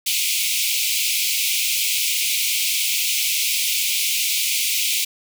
pink high-pass noise, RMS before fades -21 dBFS, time 0.06-5.05 s, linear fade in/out 10 ms, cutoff 2200 Hz, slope 96 dB/octave, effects none

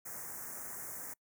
white band-stop noise, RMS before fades -44 dBFS, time 0.05-1.14 s, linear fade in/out 10 ms, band 2000 to 6100 Hz, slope 48 dB/octave, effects noise-tail reverb RT60 0.1 s tail -25 dB re dry + high-pass 80 Hz 12 dB/octave

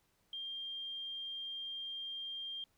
sine tone, 3195 Hz, G7, 32 cents sharp, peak -40 dBFS, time 0.33-2.64 s, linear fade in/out 2 ms, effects pink hiss -75 dBFS RMS until 2.77 s

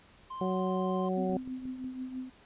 triangle tone, 1046.5 Hz, C6, in tune, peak -36 dBFS, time 0.3-1.09 s, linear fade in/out 10 ms
harmonic tone, 186.1 Hz, F#3, 10 cents sharp, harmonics 1 / 2 / 3 / 4, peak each -31 / -34 / -36 / -37 dBFS, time 0.41-1.37 s, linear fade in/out 2 ms
sine tone with tremolo, 257.2 Hz, C4, 30 cents flat, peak -33 dBFS, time 1.16-2.3 s, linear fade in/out 20 ms, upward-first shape triangle, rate 6.1 Hz, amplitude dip 65%
clicks, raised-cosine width 3 ms, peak -36 dBFS, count 5, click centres 1.297 / 1.335 / 1.476 / 1.655 / 1.843 s
effects pink hiss -59 dBFS RMS until 2.45 s + resampled to 8000 Hz

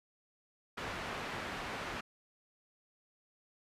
white low-pass noise, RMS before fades -41 dBFS, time 0.77-2.01 s, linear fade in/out 10 ms, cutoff 1900 Hz, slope 12 dB/octave, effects resampled to 32000 Hz

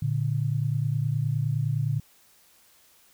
sine tone pair together, 115.27 / 145 Hz, A#2 / D3, -19 / -22 cents, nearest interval major third, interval 397 cents, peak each -26 dBFS, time 0.02-2 s, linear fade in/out 5 ms, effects white hiss -59 dBFS RMS until 3.13 s

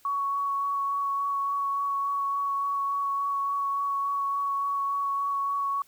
sine tone with vibrato, 1117 Hz, C#6, 13 cents sharp, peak -25 dBFS, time 0.05-5.82 s, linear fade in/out 2 ms, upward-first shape sine, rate 3.5 Hz, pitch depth 10 cents each way, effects white hiss -60 dBFS RMS until 5.87 s

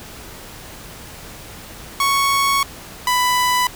sawtooth tone pair in turn, 1108.7 / 994 Hz, C#6 / B5, 0 / +11 cents, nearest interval major second, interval 189 cents, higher first, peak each -11 dBFS, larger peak neither, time 2-2.63 / 3.07-3.67 s, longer first, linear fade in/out 2 ms, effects pink hiss -37 dBFS RMS until 3.75 s

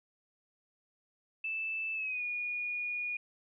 sine tone with pitch glide, 2637 to 2446 Hz, E7 to D#7, 0 to -30 cents, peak -33 dBFS, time 1.44-3.17 s, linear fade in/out 5 ms, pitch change -130 cents, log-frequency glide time 1.94-2.23 s, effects none

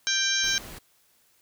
harmonic tone, 787 Hz, G5, 7 cents sharp, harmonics 2 / 3 / 4 / 5 / 6 / 7 / 8, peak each -28 / -34 / -31 / -29 / -40 / -30 / -29 dBFS, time 0.07-0.58 s, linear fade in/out 0 ms
pink noise, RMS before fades -42 dBFS, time 0.43-0.79 s, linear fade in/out 10 ms
effects white hiss -64 dBFS RMS until 1.41 s

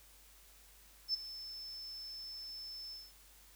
sine tone with ADSR envelope, 5274 Hz, E8, in tune, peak -29 dBFS, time 1.08-3.13 s, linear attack 59 ms, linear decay 14 ms, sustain -15 dB, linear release 210 ms, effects added 50 Hz sine -64 dBFS peak until 3.55 s + white hiss -62 dBFS RMS until 3.55 s

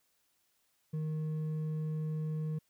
sine tone with hard clipping, 155.56 Hz, D#3, in tune, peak -34 dBFS, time 0.93-2.59 s, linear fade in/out 10 ms, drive 4 dB, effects white hiss -75 dBFS RMS until 2.69 s

